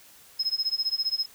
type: tone with tremolo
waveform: sine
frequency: 5140 Hz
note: E8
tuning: 45 cents flat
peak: -20 dBFS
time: 0.39-1.26 s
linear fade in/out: 10 ms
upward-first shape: sine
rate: 15 Hz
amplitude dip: 95%
effects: tanh soft clip ceiling -19 dBFS + white hiss -53 dBFS RMS until 1.34 s